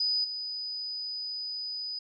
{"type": "tone with level steps", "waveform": "sine", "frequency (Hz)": 4978, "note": "D#8", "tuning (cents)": 0, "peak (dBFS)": [-25, -33], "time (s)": [0, 1.99], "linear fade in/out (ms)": 5, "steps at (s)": 0.24, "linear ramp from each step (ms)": 5, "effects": []}